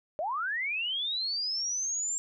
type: linear sweep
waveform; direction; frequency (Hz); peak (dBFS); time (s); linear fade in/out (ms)
sine; up; 573 to 7459; -29; 0.19-2.18; 0
effects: none